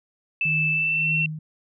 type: tone with pitch glide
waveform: sine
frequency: 2637 to 2708 Hz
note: E7 to E7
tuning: 0 to +46 cents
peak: -20 dBFS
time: 0.41-1.26 s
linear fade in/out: 2 ms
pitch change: +46 cents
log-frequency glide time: 0.72-1.14 s
type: tone with tremolo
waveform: sine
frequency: 155.56 Hz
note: D#3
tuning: in tune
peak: -25 dBFS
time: 0.45-1.39 s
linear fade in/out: 5 ms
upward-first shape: sine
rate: 1.7 Hz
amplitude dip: 75%
effects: none